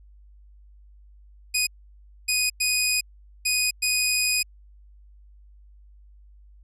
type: tone bursts at uneven times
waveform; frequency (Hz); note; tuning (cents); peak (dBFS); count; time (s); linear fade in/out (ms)
15% pulse; 2489; D#7; 0; -14; 5; 1.54-1.67 / 2.28-2.5 / 2.6-3.01 / 3.45-3.71 / 3.82-4.43; 10
effects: added 50 Hz sine -48 dBFS peak until 6.63 s + resampled to 32000 Hz